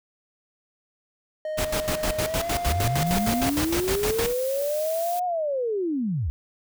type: tone with pitch glide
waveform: triangle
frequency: 619 to 698.8 Hz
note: D#5 to F5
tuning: -9 to +1 cents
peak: -25 dBFS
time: 1.45-3.5 s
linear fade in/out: 2 ms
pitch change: +210 cents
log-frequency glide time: 2.23-2.53 s
type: noise with tremolo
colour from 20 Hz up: pink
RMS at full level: -26 dBFS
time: 1.57-4.34 s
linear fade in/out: 20 ms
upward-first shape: square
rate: 6.5 Hz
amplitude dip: 80%
type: linear two-way sweep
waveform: sine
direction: up then down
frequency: 61.7 to 730 to 61.7 Hz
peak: -23 dBFS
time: 2.66-6.3 s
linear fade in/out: 0 ms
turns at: 5.25 s
type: noise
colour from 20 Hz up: blue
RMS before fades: -36 dBFS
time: 3.06-5.2 s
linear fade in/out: 10 ms
effects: none